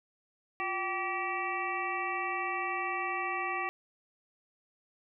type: harmonic tone with a mistuned harmonic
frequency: 384.8 Hz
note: G4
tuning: 32 cents flat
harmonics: 1 / 2 / 3 / 5 / 6 / 7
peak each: -41 / -37 / -36 / -38 / -39 / -41 dBFS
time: 0.6-3.69 s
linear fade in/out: 0 ms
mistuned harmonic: 1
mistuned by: -140 cents
effects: none